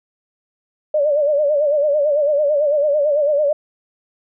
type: tone with vibrato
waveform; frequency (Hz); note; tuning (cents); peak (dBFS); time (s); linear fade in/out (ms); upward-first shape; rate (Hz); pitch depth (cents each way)
sine; 587.3; D5; 0; -13; 0.94-3.53; 5; sine; 9; 84
effects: none